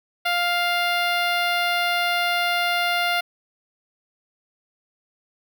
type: tone with notch filter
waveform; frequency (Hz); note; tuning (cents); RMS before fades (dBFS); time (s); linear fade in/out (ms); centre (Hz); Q
10% pulse; 700; F5; +4; -22; 0.25-3.21; 10; 7600; 0.5
effects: none